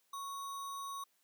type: tone with sample-and-hold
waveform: sine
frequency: 1108.7 Hz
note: C#6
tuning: in tune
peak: -40 dBFS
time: 0.13-1.04 s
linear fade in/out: 5 ms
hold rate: 4900 Hz
effects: white hiss -75 dBFS RMS until 1.23 s + high-pass 200 Hz 12 dB/octave